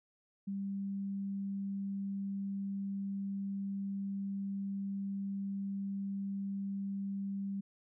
sine tone, 197.2 Hz, G3, 11 cents sharp, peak -35 dBFS, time 0.47-7.61 s, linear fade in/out 10 ms, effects none

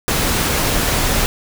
pink noise, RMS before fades -17 dBFS, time 0.08-1.26 s, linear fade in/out 0 ms, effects none

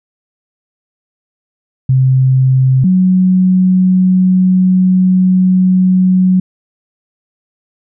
sine tone pair in turn, 130.81 / 184.99 Hz, C3 / F#3, 0 / 0 cents, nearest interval tritone, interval 600 cents, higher second, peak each -6 dBFS, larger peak neither, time 1.89-2.84 / 2.84-6.4 s, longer second, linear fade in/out 5 ms, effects none

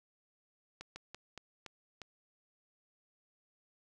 slowing click train, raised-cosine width 0.2 ms, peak -28 dBFS, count 6, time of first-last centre 0.81-2.017 s, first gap 150 ms, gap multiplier 1.24, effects none

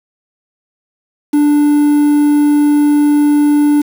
triangle tone with quantisation, 293.7 Hz, D4, in tune, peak -5 dBFS, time 1.33-3.82 s, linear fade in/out 10 ms, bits 5, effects none

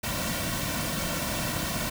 pink noise with comb filter, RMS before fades -30 dBFS, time 0.03-1.9 s, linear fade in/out 10 ms, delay 2.4 ms, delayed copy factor -0.7, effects none

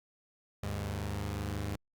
sawtooth tone pair together, 76.4 / 101.98 Hz, D#2 / G#2, -31 / -31 cents, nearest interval perfect fourth, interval 500 cents, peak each -34 / -32 dBFS, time 0.63-1.76 s, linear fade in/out 5 ms, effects Opus 48 kbps

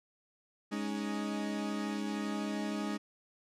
40% pulse chord, Ab suspended fourth, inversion none, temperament equal with one note detuned, 207.7 / 278.3 / 311.1 Hz, Ab3 / Db4 / Eb4, 0 / +7 / 0 cents, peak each -35 / -40 / -39 dBFS, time 0.71-2.98 s, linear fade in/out 20 ms, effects low-pass 8000 Hz 12 dB/octave

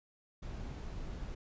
brown noise, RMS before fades -42 dBFS, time 0.42-1.35 s, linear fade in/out 10 ms, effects resampled to 16000 Hz

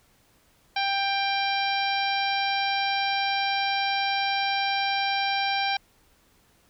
harmonic tone, 790 Hz, G5, 13 cents sharp, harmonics 1 / 2 / 3 / 4 / 5 / 6 / 7, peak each -26 / -32 / -30 / -34 / -33 / -37 / -37 dBFS, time 0.76-5.77 s, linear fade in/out 5 ms, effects pink hiss -62 dBFS RMS until 6.69 s

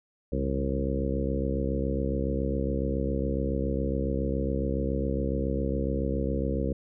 harmonic tone with a mistuned harmonic, 67.2 Hz, C2, 47 cents sharp, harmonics 1 / 2 / 3 / 4 / 5 / 6 / 7 / 8, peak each -30 / -35 / -33 / -34 / -36 / -39 / -34 / -36 dBFS, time 0.32-6.73 s, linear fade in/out 5 ms, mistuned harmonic 2, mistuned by +66 cents, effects none

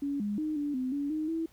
sine tone with pitch steps, 282.8 / 206 / 308 / 290.5 / 256.5 / 285 / 309.9 / 326.1 Hz, C#4 / G#3 / D#4 / D4 / C4 / C#4 / D#4 / E4, +35 / -14 / -17 / -19 / -34 / +48 / -7 / -19 cents, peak -29 dBFS, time 0.02-1.46 s, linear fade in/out 5 ms, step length 180 ms, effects added 60 Hz sine -62 dBFS peak until 1.52 s + pink hiss -63 dBFS RMS until 1.52 s

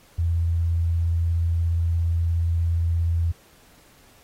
sine tone with vibrato, 84 Hz, E2, 33 cents sharp, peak -19 dBFS, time 0.18-3.32 s, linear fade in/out 10 ms, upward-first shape triangle, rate 17 Hz, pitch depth 17 cents each way, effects pink hiss -55 dBFS RMS until 4.23 s + AAC 48 kbps

